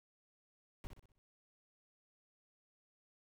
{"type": "noise with echo", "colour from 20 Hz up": "brown", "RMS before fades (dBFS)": -44, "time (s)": [0.84, 0.87], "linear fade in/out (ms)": 0, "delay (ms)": 62, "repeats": 5, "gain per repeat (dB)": -7, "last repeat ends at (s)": 1.18, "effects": []}